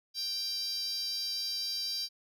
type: tone with high-pass filter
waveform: 10% pulse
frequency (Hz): 787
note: G5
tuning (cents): +7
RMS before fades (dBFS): -35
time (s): 0.14-2.09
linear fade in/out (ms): 50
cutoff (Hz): 4800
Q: 6.5
effects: none